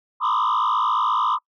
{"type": "tone with frequency modulation", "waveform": "sine", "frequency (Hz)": 1108.7, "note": "C#6", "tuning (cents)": 0, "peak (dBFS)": -15, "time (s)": [0.2, 1.39], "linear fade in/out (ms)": 50, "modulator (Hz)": 54.3, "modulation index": 2.7, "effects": ["noise-tail reverb RT60 0.1 s tail -26 dB re dry", "tanh soft clip ceiling -17 dBFS"]}